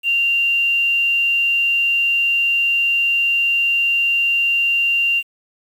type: tone with quantisation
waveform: sine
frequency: 2775 Hz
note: F7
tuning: 12 cents flat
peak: -14 dBFS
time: 0.03-5.23 s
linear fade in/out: 50 ms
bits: 7
effects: none